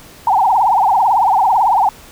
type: tone with vibrato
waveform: sine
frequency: 846 Hz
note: G#5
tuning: 32 cents sharp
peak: -9 dBFS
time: 0.27-1.89 s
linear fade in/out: 2 ms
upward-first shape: triangle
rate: 18 Hz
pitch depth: 260 cents each way
effects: pink hiss -40 dBFS RMS until 2.11 s